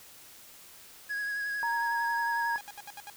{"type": "tone with vibrato", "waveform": "triangle", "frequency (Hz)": 1661.2, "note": "G#6", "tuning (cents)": 0, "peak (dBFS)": -29, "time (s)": [1.09, 2.59], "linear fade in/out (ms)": 20, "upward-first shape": "triangle", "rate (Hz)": 11, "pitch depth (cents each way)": 28}
{"type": "tone", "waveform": "sine", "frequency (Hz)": 932.3, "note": "A#5", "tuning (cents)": 0, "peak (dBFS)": -29, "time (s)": [1.63, 2.56], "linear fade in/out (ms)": 0}
{"type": "tone bursts", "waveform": "sawtooth", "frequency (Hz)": 820, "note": "G#5", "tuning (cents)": -22, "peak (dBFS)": -37, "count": 6, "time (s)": [2.58, 3.099], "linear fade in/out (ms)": 0, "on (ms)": 29, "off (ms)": 69}
{"effects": ["white hiss -52 dBFS RMS until 3.16 s"]}